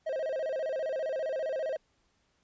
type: tone with vibrato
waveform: triangle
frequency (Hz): 579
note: D5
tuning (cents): -25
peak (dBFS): -28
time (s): 0.06-1.77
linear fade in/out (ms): 10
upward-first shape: square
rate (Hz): 15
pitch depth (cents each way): 160
effects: pink hiss -72 dBFS RMS until 2.43 s + resampled to 16000 Hz